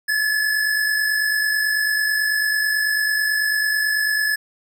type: tone pair together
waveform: square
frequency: 1710.9 / 1760 Hz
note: A6 / A6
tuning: -49 / 0 cents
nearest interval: unison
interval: 49 cents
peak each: -19 / -28 dBFS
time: 0.08-4.36 s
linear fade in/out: 10 ms
effects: none